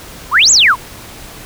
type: exponential two-way sweep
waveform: sine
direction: up then down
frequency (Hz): 897 to 7902 to 897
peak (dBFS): -5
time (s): 0.31-0.76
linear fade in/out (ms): 50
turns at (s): 0.51
effects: pink hiss -33 dBFS RMS until 1.45 s